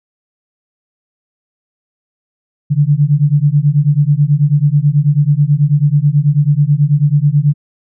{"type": "beating tone pair", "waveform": "sine", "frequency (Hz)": [141.5, 150.7], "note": ["C#3", "D3"], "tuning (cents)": [36, 45], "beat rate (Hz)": 9.2, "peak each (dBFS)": -11, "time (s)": [2.7, 7.54], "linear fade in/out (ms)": 20, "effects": []}